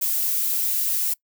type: noise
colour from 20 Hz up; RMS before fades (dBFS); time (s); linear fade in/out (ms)
violet; -23; 0.01-1.14; 10
effects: noise-tail reverb RT60 0.1 s tail -23 dB re dry